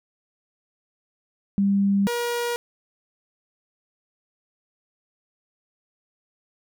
sine / sawtooth tone pair in turn, 198.6 / 477.3 Hz, G3 / A#4, +23 / +41 cents, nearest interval octave + minor third, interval 1518 cents, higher second, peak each -17 / -20 dBFS, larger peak first, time 1.58-2.07 / 2.07-2.56 s, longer neither, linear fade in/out 0 ms, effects none

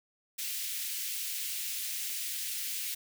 white high-pass noise, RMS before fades -36 dBFS, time 0.38-2.95 s, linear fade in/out 10 ms, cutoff 2100 Hz, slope 24 dB/octave, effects none

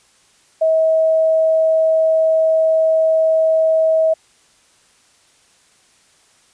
sine tone, 641 Hz, E5, 49 cents flat, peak -11 dBFS, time 0.61-4.14 s, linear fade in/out 10 ms, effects white hiss -54 dBFS RMS until 6.53 s + resampled to 22050 Hz

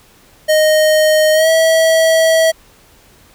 square tone with pitch glide, 620 to 647.8 Hz, D#5 to E5, -6 to -30 cents, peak -9 dBFS, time 0.48-2.52 s, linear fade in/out 20 ms, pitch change +76 cents, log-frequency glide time 1.33-1.49 s, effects pink hiss -47 dBFS RMS until 3.34 s

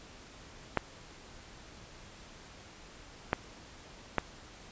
clicks, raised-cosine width 0.5 ms, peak -11 dBFS, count 3, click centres 0.773 / 3.331 / 4.183 s, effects pink hiss -52 dBFS RMS until 4.71 s + resampled to 16000 Hz

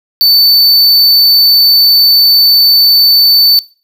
square tone, 4523 Hz, C#8, 34 cents sharp, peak -5 dBFS, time 0.21-3.59 s, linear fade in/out 0 ms, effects noise-tail reverb RT60 0.4 s tail -23 dB re dry

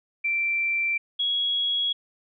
sine tone pair in turn, 2348 / 3327 Hz, D7 / G#7, -1 / +2 cents, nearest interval tritone, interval 603 cents, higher second, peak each -22 dBFS, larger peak neither, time 0.24-0.98 / 1.19-1.93 s, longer neither, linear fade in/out 10 ms, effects none

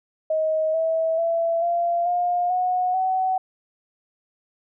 sine tone with pitch steps, 630 / 648.8 / 668.2 / 688.2 / 708.8 / 730 / 751.8 Hz, D#5 / E5 / E5 / F5 / F5 / F#5 / F#5, +21 / -28 / +23 / -26 / +25 / -24 / +27 cents, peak -19 dBFS, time 0.3-3.38 s, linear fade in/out 5 ms, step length 440 ms, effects none

